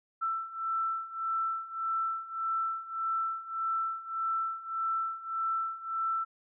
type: beating tone pair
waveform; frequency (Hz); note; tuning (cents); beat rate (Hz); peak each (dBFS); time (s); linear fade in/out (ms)
sine; 1331 / 1332.7; E6 / E6; +16 / +19; 1.7; -35 / -32; 0.21-6.25; 20
effects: none